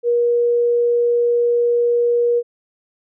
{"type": "tone", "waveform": "sine", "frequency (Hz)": 477, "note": "A#4", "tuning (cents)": 40, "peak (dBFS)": -13, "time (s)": [0.03, 2.43], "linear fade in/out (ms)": 50, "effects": []}